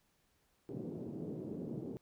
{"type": "band-pass noise", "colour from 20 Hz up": "white", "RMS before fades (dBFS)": -43, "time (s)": [0.69, 1.97], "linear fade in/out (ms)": 0, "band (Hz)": [120, 390], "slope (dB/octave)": 24, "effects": ["pink hiss -75 dBFS RMS until 2.01 s"]}